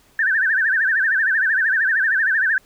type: tone with vibrato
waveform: sine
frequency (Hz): 1661.2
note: G#6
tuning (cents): 0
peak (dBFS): -15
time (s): 0.19-2.58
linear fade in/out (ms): 2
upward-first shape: sine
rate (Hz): 13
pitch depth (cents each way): 170
effects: pink hiss -55 dBFS RMS until 2.65 s